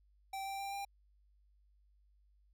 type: tone with pitch steps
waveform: square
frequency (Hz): 778 / 784.3 / 790.7 / 797.1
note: G5 / G5 / G5 / G5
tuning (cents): -13 / +1 / +15 / +29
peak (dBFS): -40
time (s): 0.33-0.85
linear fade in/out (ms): 5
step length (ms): 130
effects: added 50 Hz sine -66 dBFS peak until 2.53 s